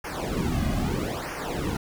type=noise with flanger; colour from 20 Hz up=brown; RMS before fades=-28 dBFS; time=0.04-1.77 s; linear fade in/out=5 ms; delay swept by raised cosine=0.25 to 2.25 ms; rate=0.78 Hz; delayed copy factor=-0.95; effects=none